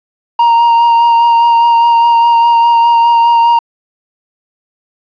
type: tone with vibrato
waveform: triangle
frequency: 934 Hz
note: A#5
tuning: 3 cents sharp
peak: -3 dBFS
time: 0.39-3.59 s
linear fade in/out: 5 ms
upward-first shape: sine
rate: 4.9 Hz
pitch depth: 15 cents each way
effects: resampled to 11025 Hz + 7-bit